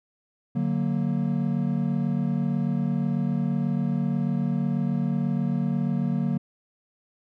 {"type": "chord", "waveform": "triangle", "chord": "D augmented", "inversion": "none", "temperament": "equal", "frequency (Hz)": [146.83, 185, 233.1], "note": ["D3", "F#3", "A#3"], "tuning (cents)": [0, 0, 0], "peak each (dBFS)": -25, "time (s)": [0.55, 6.38], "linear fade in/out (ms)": 10, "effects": []}